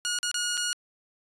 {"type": "tone with dropouts", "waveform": "10% pulse", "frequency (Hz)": 1442, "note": "F#6", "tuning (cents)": -45, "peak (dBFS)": -18, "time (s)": [0.05, 0.73], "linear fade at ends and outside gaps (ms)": 0, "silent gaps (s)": [[0.188, 0.23], [0.314, 0.343], [0.571, 0.576]], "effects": ["resampled to 22050 Hz"]}